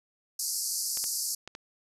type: band-pass noise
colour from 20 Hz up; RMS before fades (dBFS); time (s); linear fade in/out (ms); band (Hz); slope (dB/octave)
pink; -32; 0.39-1.35; 5; 4600 to 13000; 96
type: clicks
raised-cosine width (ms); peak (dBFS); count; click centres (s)
0.2; -23; 4; 0.973 / 1.041 / 1.476 / 1.551
effects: none